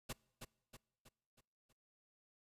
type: noise with echo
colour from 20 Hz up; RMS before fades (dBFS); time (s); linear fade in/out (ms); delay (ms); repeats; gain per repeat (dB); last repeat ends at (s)
pink; -43; 0.09-0.13; 10; 320; 5; -6; 1.73
effects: noise-tail reverb RT60 0.9 s tail -25 dB re dry + resampled to 32000 Hz